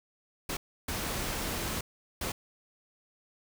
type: noise bursts at uneven times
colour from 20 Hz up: pink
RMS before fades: -34 dBFS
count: 3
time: 0.49-0.57 / 0.88-1.81 / 2.21-2.32 s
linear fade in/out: 5 ms
effects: none